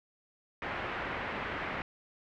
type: low-pass noise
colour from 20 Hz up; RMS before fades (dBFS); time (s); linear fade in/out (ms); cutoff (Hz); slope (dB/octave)
white; -37; 0.62-1.82; 2; 2200; 24
effects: none